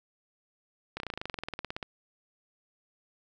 slowing click train, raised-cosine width 0.3 ms, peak -19 dBFS, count 20, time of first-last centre 0.97-1.828 s, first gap 31 ms, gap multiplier 1.04, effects none

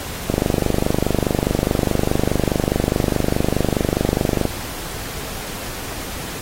click train, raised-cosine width 2 ms, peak -3 dBFS, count 104, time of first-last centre 0.3-4.453 s, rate 24.8 Hz, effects pink hiss -30 dBFS RMS until 6.41 s + AAC 48 kbps

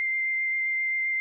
sine tone with vibrato, 2093 Hz, C7, in tune, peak -24 dBFS, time 0-1.2 s, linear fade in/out 0 ms, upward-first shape triangle, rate 7.6 Hz, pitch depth 11 cents each way, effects none

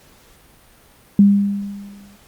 sine tone with exponential decay, 200.9 Hz, G3, 43 cents sharp, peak -5 dBFS, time 1.19-2.16 s, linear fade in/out 2 ms, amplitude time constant 210 ms, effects pink hiss -50 dBFS RMS until 2.27 s + Opus 48 kbps

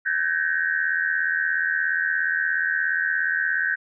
sine tone cluster, 1526 / 1603 / 1700 / 1862 Hz, G6 / G6 / G#6 / A#6, -47 / +38 / +40 / -2 cents, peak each -24 / -26 / -29 / -28 dBFS, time 0.05-3.76 s, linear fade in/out 20 ms, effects none

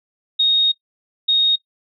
sine tone bursts at uneven times, 3729 Hz, A#7, in tune, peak -12 dBFS, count 2, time 0.39-0.72 / 1.28-1.56 s, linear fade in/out 10 ms, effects noise-tail reverb RT60 0.1 s tail -23 dB re dry

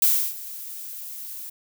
violet noise with ADSR envelope, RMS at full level -17 dBFS, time 0.02-1.5 s, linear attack 3 ms, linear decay 310 ms, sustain -19 dB, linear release 10 ms, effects none

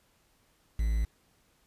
triangle tone with quantisation, 55 Hz, A1, in tune, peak -23 dBFS, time 0.79-1.05 s, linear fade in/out 5 ms, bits 8, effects pink hiss -68 dBFS RMS until 1.66 s + resampled to 32000 Hz

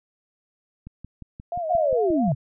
click train, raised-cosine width 5 ms, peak -26 dBFS, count 9, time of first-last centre 0.87-2.281 s, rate 5.67 Hz
sine tone with vibrato, 667 Hz, E5, 20 cents sharp, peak -25 dBFS, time 1.52-2.32 s, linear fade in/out 2 ms, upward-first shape sine, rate 4.5 Hz, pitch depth 120 cents each way
sine linear sweep, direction down, 740 to 116.54 Hz, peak -19 dBFS, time 1.69-2.35 s, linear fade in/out 20 ms
effects none

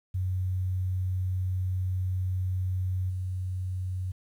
sine tone with level steps, 92.5 Hz, F#2, in tune, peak -26 / -29 dBFS, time 0.14-4.12 s, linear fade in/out 10 ms, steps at 3.09 s, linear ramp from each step 20 ms, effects 10-bit

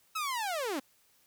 sawtooth linear sweep, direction down, 1315 to 246.9 Hz, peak -28 dBFS, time 0.15-0.8 s, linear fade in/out 10 ms, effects white hiss -67 dBFS RMS until 1.26 s

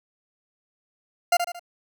40% pulse tone with echo, 698.5 Hz, F5, in tune, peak -15 dBFS, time 1.32-1.37 s, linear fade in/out 5 ms, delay 75 ms, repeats 3, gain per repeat -7 dB, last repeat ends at 1.595 s, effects none

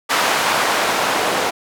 white noise with band-pass filter sweep, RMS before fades -18 dBFS, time 0.09-1.51 s, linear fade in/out 20 ms, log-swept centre 990 to 610 Hz, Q 0.82, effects none

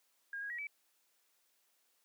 sine tone with pitch steps, 1621 / 1646 / 1911 / 2300 Hz, G#6 / G#6 / A#6 / D7, -42 / -16 / +43 / -37 cents, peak -39 dBFS, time 0.33-0.67 s, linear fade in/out 2 ms, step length 85 ms, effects white hiss -75 dBFS RMS until 2.04 s + high-pass 300 Hz 12 dB/octave

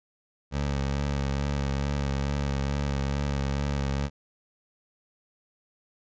20% pulse tone with vibrato, 70 Hz, C#2, 18 cents sharp, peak -21 dBFS, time 0.51-4.1 s, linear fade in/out 50 ms, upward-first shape sine, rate 2.3 Hz, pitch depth 32 cents each way, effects resampled to 16000 Hz

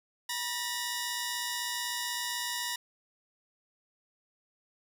10% pulse tone pair together, 967 / 1818.1 Hz, B5 / A#6, -37 / -44 cents, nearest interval major seventh, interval 1093 cents, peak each -26 / -27 dBFS, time 0.29-2.76 s, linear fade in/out 5 ms, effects none

